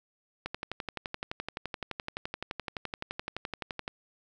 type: click train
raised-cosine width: 0.3 ms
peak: -18 dBFS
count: 41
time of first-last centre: 0.46-3.879 s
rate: 11.7 Hz
effects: none